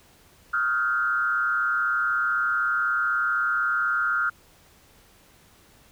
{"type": "tone with frequency modulation", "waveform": "sine", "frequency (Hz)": 1398, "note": "F6", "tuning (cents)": 1, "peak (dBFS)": -21, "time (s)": [0.53, 4.3], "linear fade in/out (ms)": 10, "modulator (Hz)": 132, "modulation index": 0.87, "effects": ["pink hiss -56 dBFS RMS until 5.91 s"]}